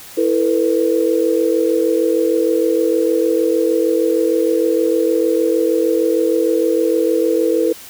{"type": "chord", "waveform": "sine", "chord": "E suspended fourth", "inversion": "none", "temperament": "equal with one note detuned", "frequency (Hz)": [329.6, 447.4, 493.9], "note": ["E4", "A4", "B4"], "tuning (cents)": [0, 29, 0], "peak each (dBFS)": -17, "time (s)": [0.17, 7.73], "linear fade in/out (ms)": 10, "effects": ["white hiss -37 dBFS RMS until 7.89 s"]}